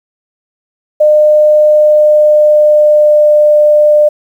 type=tone with pitch glide; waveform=sine; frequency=605 to 599.1 Hz; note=D#5 to D5; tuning=-49 to +34 cents; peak=-3 dBFS; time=1-4.09 s; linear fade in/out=10 ms; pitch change=-17 cents; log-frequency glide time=1.68-3.49 s; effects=7-bit